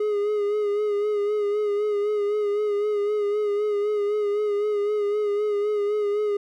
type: tone with vibrato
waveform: triangle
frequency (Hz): 415.3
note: G#4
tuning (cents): 0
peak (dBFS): -19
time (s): 0-6.37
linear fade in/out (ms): 5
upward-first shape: sine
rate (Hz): 3.9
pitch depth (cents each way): 38
effects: none